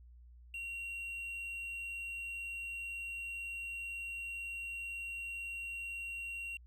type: tone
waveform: triangle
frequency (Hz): 2749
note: F7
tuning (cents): -28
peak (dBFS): -38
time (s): 0.54-6.57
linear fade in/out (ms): 2
effects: added 60 Hz sine -54 dBFS peak until 6.66 s